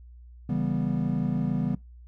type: chord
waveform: triangle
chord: C# half-diminished seventh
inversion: none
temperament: equal with one note detuned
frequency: 138.59 / 164.81 / 196 / 243.7 Hz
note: C#3 / E3 / G3 / B3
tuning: 0 / 0 / 0 / -23 cents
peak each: -28 dBFS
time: 0.49-1.75 s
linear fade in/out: 5 ms
effects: noise-tail reverb RT60 0.2 s tail -22 dB re dry + added 60 Hz sine -45 dBFS peak until 2.07 s

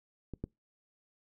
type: clicks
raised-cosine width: 3 ms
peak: -27 / -23 dBFS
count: 2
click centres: 0.337 / 0.44 s
effects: noise-tail reverb RT60 0.2 s tail -25 dB re dry

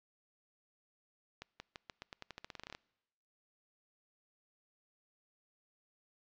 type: accelerating click train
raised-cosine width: 0.2 ms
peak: -27 dBFS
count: 18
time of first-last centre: 1.42-2.749 s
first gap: 180 ms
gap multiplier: 0.88
effects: noise-tail reverb RT60 1.0 s tail -25 dB re dry + low-pass 5000 Hz 12 dB/octave

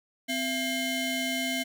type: ring-modulated tone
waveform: 25% pulse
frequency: 932.3 Hz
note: A#5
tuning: in tune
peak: -21 dBFS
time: 0.28-1.64 s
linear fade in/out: 20 ms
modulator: 1190 Hz
effects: none

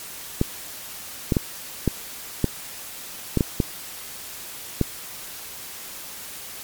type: clicks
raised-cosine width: 3 ms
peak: -5 dBFS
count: 9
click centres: 0.414 / 1.322 / 1.368 / 1.877 / 2.443 / 3.373 / 3.408 / 3.602 / 4.813 s
effects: white hiss -37 dBFS RMS until 6.63 s + MP3 96 kbps

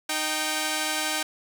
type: tone pair together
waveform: 5% pulse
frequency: 309 / 778.6 Hz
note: D#4 / G5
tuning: -12 / -12 cents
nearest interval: octave + major third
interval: 1600 cents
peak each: -17 / -16 dBFS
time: 0.09-1.23 s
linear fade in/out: 5 ms
effects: none

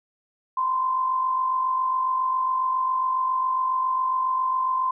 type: tone pair together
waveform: sine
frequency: 991 / 1038.3 Hz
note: B5 / C6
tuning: +6 / -14 cents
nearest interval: minor second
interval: 80 cents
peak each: -32 / -21 dBFS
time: 0.57-4.91 s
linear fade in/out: 5 ms
effects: none

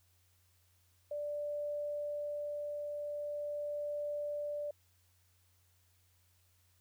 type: tone with tremolo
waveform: sine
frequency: 587.3 Hz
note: D5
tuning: in tune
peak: -35 dBFS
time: 1.11-4.71 s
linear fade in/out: 5 ms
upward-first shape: triangle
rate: 0.42 Hz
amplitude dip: 25%
effects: added 89 Hz sine -70 dBFS peak until 6.8 s + white hiss -73 dBFS RMS until 6.8 s

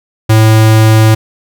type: tone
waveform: square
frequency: 110 Hz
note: A2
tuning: in tune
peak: -4 dBFS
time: 0.29-1.15 s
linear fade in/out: 10 ms
effects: none

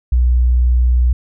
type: tone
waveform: sine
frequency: 61.3 Hz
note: B1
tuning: 12 cents flat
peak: -9 dBFS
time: 0.12-1.13 s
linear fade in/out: 5 ms
effects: none

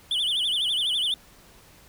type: tone with vibrato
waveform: triangle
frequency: 3234 Hz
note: G#7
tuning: 47 cents flat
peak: -21 dBFS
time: 0.11-1.14 s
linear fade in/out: 2 ms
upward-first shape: sine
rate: 12 Hz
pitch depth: 180 cents each way
effects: pink hiss -53 dBFS RMS until 1.88 s

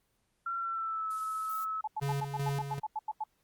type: tone with pitch glide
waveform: sine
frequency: 1364 to 1296.4 Hz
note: F6 to E6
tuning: -41 to -29 cents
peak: -32 dBFS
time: 0.46-1.81 s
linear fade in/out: 5 ms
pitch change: -88 cents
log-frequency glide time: 0.58-1.13 s
type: noise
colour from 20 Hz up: violet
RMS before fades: -46 dBFS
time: 1.1-1.65 s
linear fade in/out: 10 ms
type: tone bursts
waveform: sine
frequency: 862 Hz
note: A5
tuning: 36 cents flat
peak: -31 dBFS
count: 12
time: 1.84-3.239 s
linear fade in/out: 5 ms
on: 35 ms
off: 89 ms
type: tone with tremolo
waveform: square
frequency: 139.9 Hz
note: C#3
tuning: 16 cents sharp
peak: -31 dBFS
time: 2.01-2.8 s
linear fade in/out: 20 ms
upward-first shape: square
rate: 2.6 Hz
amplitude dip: 55%
effects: pink hiss -75 dBFS RMS until 3.43 s + Opus 24 kbps

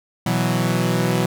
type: chord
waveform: sawtooth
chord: B suspended fourth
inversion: none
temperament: equal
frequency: 123.47 / 164.81 / 185 Hz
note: B2 / E3 / F#3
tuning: 0 / 0 / 0 cents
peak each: -18 dBFS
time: 0.26-1.26 s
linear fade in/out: 5 ms
effects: none

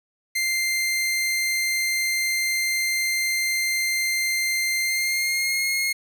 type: tone with pitch glide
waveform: sawtooth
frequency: 2092 to 2150 Hz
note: C7 to C7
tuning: -1 to +47 cents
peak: -18 dBFS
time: 0.35-5.93 s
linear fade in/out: 10 ms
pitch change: +48 cents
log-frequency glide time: 4.81-5.66 s
effects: 9-bit

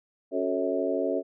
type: harmonic tone with a mistuned harmonic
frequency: 92.5 Hz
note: F#2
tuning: in tune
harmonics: 3 / 4 / 5 / 6 / 7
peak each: -31 / -31 / -31 / -31 / -31 dBFS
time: 0.31-1.23 s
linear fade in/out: 50 ms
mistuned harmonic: 5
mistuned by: -73 cents
effects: none

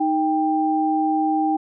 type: tone pair together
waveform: sine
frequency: 312.2 / 790 Hz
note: D#4 / G5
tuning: +6 / +13 cents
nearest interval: octave + major third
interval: 1607 cents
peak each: -20 dBFS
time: 0-1.57 s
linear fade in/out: 10 ms
effects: none

